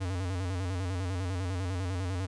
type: tone with vibrato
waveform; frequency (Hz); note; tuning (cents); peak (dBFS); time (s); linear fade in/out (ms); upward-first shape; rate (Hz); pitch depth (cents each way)
square; 91.9; F#2; -11; -31; 0-2.27; 20; square; 10; 73
effects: resampled to 22050 Hz